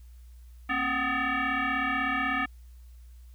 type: tone with frequency modulation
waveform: sine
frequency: 269.6 Hz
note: C#4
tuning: 48 cents flat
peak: -25 dBFS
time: 0.69-2.46 s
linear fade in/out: 10 ms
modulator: 503 Hz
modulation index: 4.3
effects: added 60 Hz sine -46 dBFS peak until 3.34 s + white hiss -67 dBFS RMS until 3.34 s